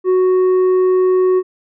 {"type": "tone with tanh clipping", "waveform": "sine", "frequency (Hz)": 370, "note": "F#4", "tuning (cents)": 0, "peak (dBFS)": -11, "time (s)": [0.04, 1.43], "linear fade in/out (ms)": 50, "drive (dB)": 5, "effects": []}